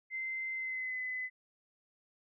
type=tone with pitch glide; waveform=sine; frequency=2074 to 2018 Hz; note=C7 to B6; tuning=-16 to +37 cents; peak=-35 dBFS; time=0.1-1.3 s; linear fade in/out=50 ms; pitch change=-47 cents; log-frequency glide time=0.53-1.01 s; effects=none